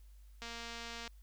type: click train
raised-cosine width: 0.2 ms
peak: -28 dBFS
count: 154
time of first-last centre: 0.42-1.077 s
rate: 233 Hz
effects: added 50 Hz sine -54 dBFS peak until 1.22 s + white hiss -73 dBFS RMS until 1.22 s